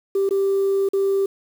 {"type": "tone with dropouts", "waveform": "sine", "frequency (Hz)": 392, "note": "G4", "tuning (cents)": 0, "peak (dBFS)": -15, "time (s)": [0.15, 1.26], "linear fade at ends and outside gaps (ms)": 5, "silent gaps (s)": [[0.291, 0.308], [0.889, 0.933]], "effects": ["tanh soft clip ceiling -14 dBFS", "7-bit"]}